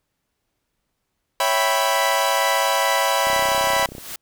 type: chord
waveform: sawtooth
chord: C# half-diminished seventh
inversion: none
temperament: equal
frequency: 554.4 / 659.3 / 784 / 987.8 Hz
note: C#5 / E5 / G5 / B5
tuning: 0 / 0 / 0 / 0 cents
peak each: -20 / -20 / -21 / -17 dBFS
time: 1.4-3.86 s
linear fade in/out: 2 ms
type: click train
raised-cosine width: 2 ms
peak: -22 dBFS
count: 24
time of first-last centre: 3.27-3.982 s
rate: 32.3 Hz
type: noise with exponential growth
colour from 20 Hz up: white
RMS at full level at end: -30 dBFS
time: 3.56-4.16 s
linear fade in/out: 5 ms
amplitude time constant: 130 ms
effects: pink hiss -75 dBFS RMS until 4.21 s